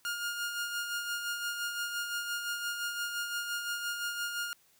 sawtooth tone with tremolo, 1417 Hz, F6, 25 cents sharp, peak -28 dBFS, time 0.05-4.53 s, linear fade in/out 0 ms, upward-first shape sine, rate 5.8 Hz, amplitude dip 45%, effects white hiss -66 dBFS RMS until 4.79 s

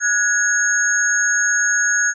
sine tone cluster, 1462 / 1666 / 6550 Hz, F#6 / G#6 / G#8, -21 / +5 / -25 cents, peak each -19 dBFS, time 0-2.14 s, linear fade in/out 50 ms, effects none

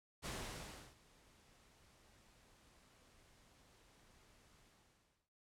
pink noise with ADSR envelope, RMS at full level -44 dBFS, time 0.22-5.3 s, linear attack 40 ms, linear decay 680 ms, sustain -24 dB, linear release 670 ms, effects noise-tail reverb RT60 0.2 s tail -20 dB re dry + low-pass 10000 Hz 12 dB/octave

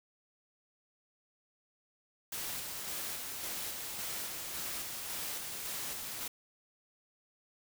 white noise with tremolo, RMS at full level -39 dBFS, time 2.32-6.28 s, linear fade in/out 5 ms, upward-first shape square, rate 1.8 Hz, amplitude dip 25%, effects none

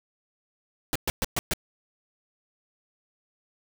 pink noise bursts, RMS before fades -26 dBFS, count 5, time 0.93-1.535 s, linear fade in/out 0 ms, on 25 ms, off 120 ms, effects none

